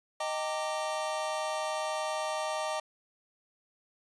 square chord, Eb major seventh, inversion none, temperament equal with one note detuned, 622.3 / 784 / 912.6 / 1174.7 Hz, Eb5 / G5 / Bb5 / D6, 0 / 0 / -37 / 0 cents, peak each -35 / -39 / -39 / -39 dBFS, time 0.2-2.8 s, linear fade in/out 5 ms, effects resampled to 22050 Hz

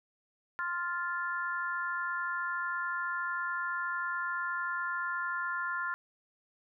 sine chord, F major, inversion second, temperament just, 1047.7 / 1396.9 / 1746.1 Hz, C6 / F6 / A6, +2 / 0 / -14 cents, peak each -37 / -34 / -38 dBFS, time 0.59-5.94 s, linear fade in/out 0 ms, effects none

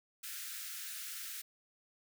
white high-pass noise, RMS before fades -44 dBFS, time 0.23-1.42 s, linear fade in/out 10 ms, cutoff 1300 Hz, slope 96 dB/octave, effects none

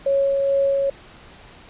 sine tone with tremolo, 552 Hz, C#5, 7 cents flat, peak -15 dBFS, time 0.06-0.9 s, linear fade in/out 5 ms, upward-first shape sine, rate 2.3 Hz, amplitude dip 25%, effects pink hiss -45 dBFS RMS until 1.69 s + resampled to 8000 Hz

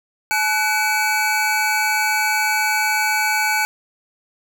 square tone cluster, 861 / 1491 / 2279 Hz, A5 / F#6 / C#7, -38 / +13 / +47 cents, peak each -22 dBFS, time 0.31-3.65 s, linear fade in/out 0 ms, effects none

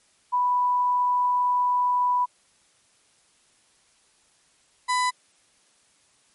sine / 35% pulse tone pair in turn, 987.8 / 998.1 Hz, B5 / B5, 0 / +18 cents, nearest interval unison, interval 18 cents, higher second, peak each -19 dBFS, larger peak neither, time 0.32-2.26 / 4.88-5.11 s, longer first, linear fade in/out 20 ms, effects white hiss -62 dBFS RMS until 6.34 s + MP3 48 kbps

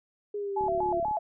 sine exponential sweep, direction down, 415.3 to 350 Hz, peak -30 dBFS, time 0.34-1 s, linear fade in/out 5 ms
sine tone with vibrato, 758 Hz, F#5, 42 cents sharp, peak -26 dBFS, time 0.56-1.19 s, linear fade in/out 10 ms, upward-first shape square, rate 4.1 Hz, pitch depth 200 cents each way
click train, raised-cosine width 3 ms, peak -31 dBFS, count 19, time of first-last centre 0.61-1.111 s, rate 35.9 Hz
effects none

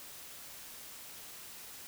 silence, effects white hiss -49 dBFS RMS until 1.87 s

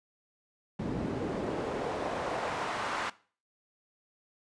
pink noise with band-pass filter sweep, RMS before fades -34 dBFS, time 0.79-3.1 s, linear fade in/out 5 ms, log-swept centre 230 to 1300 Hz, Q 1.1, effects noise-tail reverb RT60 0.4 s tail -19 dB re dry + resampled to 22050 Hz

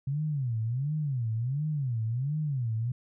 sine tone with vibrato, 130.81 Hz, C3, in tune, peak -27 dBFS, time 0.07-2.92 s, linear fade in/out 5 ms, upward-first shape sine, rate 1.4 Hz, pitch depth 290 cents each way, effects none

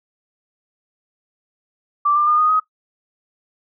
sine tone with pitch steps, 1170 / 1191.8 / 1214.1 / 1236.7 / 1259.8 Hz, D6 / D6 / D#6 / D#6 / D#6, -7 / +25 / -43 / -11 / +21 cents, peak -13 dBFS, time 2.05-2.6 s, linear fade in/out 10 ms, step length 110 ms, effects noise-tail reverb RT60 0.1 s tail -17 dB re dry

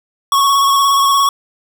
square tone with vibrato, 1108.7 Hz, C#6, in tune, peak -10 dBFS, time 0.32-1.29 s, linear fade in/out 2 ms, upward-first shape square, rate 17 Hz, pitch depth 22 cents each way, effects none

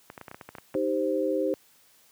clicks, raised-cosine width 0.5 ms, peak -25 dBFS, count 11, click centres 0.101 / 0.178 / 0.213 / 0.282 / 0.314 / 0.345 / 0.412 / 0.49 / 0.552 / 0.584 / 0.743 s
sine chord, C minor, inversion first, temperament equal, 311.1 / 392 / 523.3 Hz, Eb4 / G4 / C5, 0 / 0 / 0 cents, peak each -29 / -29 / -27 dBFS, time 0.75-1.54 s, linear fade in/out 0 ms
effects white hiss -60 dBFS RMS until 2.11 s + high-pass 80 Hz 12 dB/octave

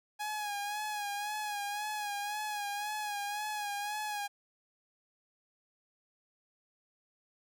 sawtooth tone with vibrato, 830.6 Hz, G#5, in tune, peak -31 dBFS, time 0.19-4.28 s, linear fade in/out 20 ms, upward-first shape sine, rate 1.9 Hz, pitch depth 44 cents each way, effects none

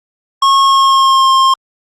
square tone with pitch glide, 1090 to 1063.9 Hz, C#6 to C6, -29 to +29 cents, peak -7 dBFS, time 0.42-1.54 s, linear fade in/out 5 ms, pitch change -42 cents, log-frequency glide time 0.6-1.31 s, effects low-pass 6000 Hz 12 dB/octave + Opus 48 kbps

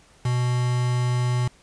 triangle tone with quantisation, 123.47 Hz, B2, in tune, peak -18 dBFS, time 0.25-1.48 s, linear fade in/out 5 ms, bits 5, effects pink hiss -55 dBFS RMS until 1.62 s + resampled to 22050 Hz

